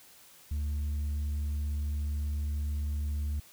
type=tone with tanh clipping; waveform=sine; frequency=73.5 Hz; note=D2; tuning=2 cents sharp; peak=-30 dBFS; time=0.51-3.4 s; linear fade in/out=5 ms; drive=3 dB; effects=white hiss -56 dBFS RMS until 3.52 s